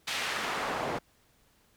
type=noise with band-pass filter sweep; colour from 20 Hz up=pink; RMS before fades=-33 dBFS; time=0.07-0.99 s; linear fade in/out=10 ms; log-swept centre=3100 to 560 Hz; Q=0.85; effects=pink hiss -66 dBFS RMS until 1.76 s